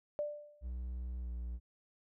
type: tone with exponential decay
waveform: sine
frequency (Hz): 591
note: D5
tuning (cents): +11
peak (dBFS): -31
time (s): 0.19-0.7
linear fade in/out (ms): 0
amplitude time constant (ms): 110
type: tone with pitch glide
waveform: triangle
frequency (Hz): 61.7 to 59.84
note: B1 to A#1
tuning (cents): -1 to +46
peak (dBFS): -36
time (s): 0.61-1.6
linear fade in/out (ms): 50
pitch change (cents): -53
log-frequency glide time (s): 1.2-1.3
effects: none